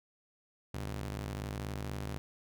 sawtooth ring-modulated tone, 100.8 Hz, G2, 49 cents sharp, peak -30 dBFS, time 0.74-2.18 s, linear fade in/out 0 ms, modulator 28.3 Hz, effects none

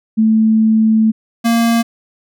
sine / square tone pair in turn, 220 / 231.6 Hz, A3 / A#3, 0 / -11 cents, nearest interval minor second, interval 89 cents, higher second, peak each -8 / -11 dBFS, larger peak first, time 0.17-1.12 / 1.44-1.83 s, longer first, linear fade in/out 20 ms, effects none

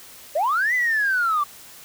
sine linear two-way sweep, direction up then down, 551 to 2031 to 1140 Hz, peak -17 dBFS, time 0.35-1.44 s, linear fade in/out 10 ms, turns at 0.74 s, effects tanh soft clip ceiling -14 dBFS + white hiss -44 dBFS RMS until 1.84 s

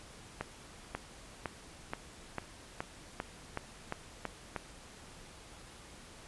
accelerating click train, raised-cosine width 0.5 ms, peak -20 dBFS, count 11, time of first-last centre 0.41-4.562 s, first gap 540 ms, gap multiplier 0.94, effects pink hiss -53 dBFS RMS until 6.27 s + resampled to 24000 Hz

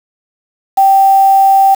sine tone with quantisation, 780 Hz, G5, 9 cents flat, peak -4 dBFS, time 0.77-1.75 s, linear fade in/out 10 ms, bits 4, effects none

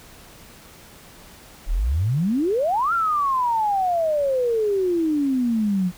sine exponential two-way sweep, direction up then down, 32.7 to 1401 to 174.8 Hz, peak -18 dBFS, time 1.66-5.92 s, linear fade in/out 50 ms, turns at 2.93 s, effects pink hiss -46 dBFS RMS until 5.97 s

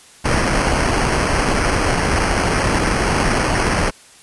pink noise with sample-and-hold, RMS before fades -17 dBFS, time 0.24-3.91 s, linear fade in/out 20 ms, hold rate 3675 Hz, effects white hiss -45 dBFS RMS until 4.22 s + resampled to 24000 Hz

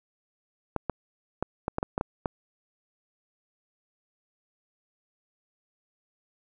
clicks, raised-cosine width 1 ms, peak -13 dBFS, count 9, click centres 0.763 / 0.897 / 1.426 / 1.681 / 1.784 / 1.829 / 1.979 / 2.011 / 2.258 s, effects none

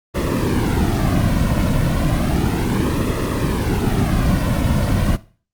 brown noise with flanger, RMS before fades -17 dBFS, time 0.14-5.17 s, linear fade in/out 20 ms, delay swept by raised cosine 1.3 to 2.5 ms, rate 0.33 Hz, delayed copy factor -1, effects noise-tail reverb RT60 0.4 s tail -18 dB re dry + Opus 24 kbps

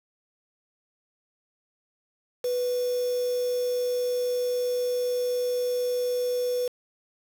sine tone with quantisation, 493.9 Hz, B4, in tune, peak -24 dBFS, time 2.44-6.68 s, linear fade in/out 5 ms, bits 6, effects none

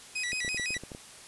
sawtooth tone with vibrato, 2217 Hz, C#7, in tune, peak -27 dBFS, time 0.15-0.78 s, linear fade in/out 10 ms, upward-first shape square, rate 5.9 Hz, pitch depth 220 cents each way
clicks, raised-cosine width 2 ms, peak -28 dBFS, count 10, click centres 0.331 / 0.448 / 0.479 / 0.546 / 0.597 / 0.706 / 0.766 / 0.836 / 0.918 / 0.949 s
effects white hiss -49 dBFS RMS until 1.27 s + resampled to 24000 Hz

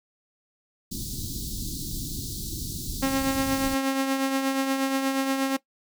pink band-stop noise, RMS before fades -33 dBFS, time 0.91-3.75 s, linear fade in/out 10 ms, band 340 to 3800 Hz, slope 48 dB/octave
sawtooth tone with tremolo, 269.2 Hz, C4, 49 cents sharp, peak -17 dBFS, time 3.02-5.57 s, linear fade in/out 10 ms, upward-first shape triangle, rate 8.4 Hz, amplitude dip 50%
effects noise-tail reverb RT60 0.1 s tail -18 dB re dry

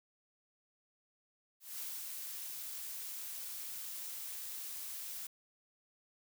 blue noise with ADSR envelope, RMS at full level -42 dBFS, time 1.6-5.27 s, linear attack 190 ms, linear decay 230 ms, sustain -2 dB, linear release 4 ms, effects none

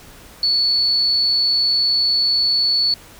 sine tone, 4435 Hz, C#8, in tune, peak -14 dBFS, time 0.43-2.94 s, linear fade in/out 2 ms, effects pink hiss -43 dBFS RMS until 3.19 s

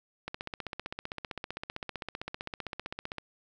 click train, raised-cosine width 0.3 ms, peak -20 dBFS, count 46, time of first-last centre 0.28-3.183 s, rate 15.5 Hz, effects none

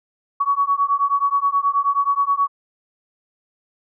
sine beating tone pair, 1120 / 1129.4 Hz, C#6 / C#6, +18 / +32 cents, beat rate 9.4 Hz, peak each -19 dBFS, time 0.4-2.48 s, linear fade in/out 10 ms, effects none

